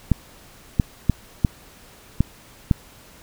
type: clicks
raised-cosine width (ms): 5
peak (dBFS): -3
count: 6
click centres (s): 0.117 / 0.798 / 1.097 / 1.448 / 2.206 / 2.712
effects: pink hiss -48 dBFS RMS until 3.22 s